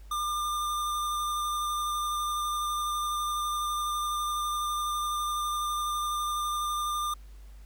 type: tone with vibrato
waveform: square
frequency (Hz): 1200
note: D6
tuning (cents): +37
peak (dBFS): -29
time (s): 0.11-7.14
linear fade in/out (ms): 5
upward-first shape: square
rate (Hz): 12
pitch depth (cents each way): 8
effects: added 50 Hz sine -45 dBFS peak until 7.65 s + pink hiss -62 dBFS RMS until 7.65 s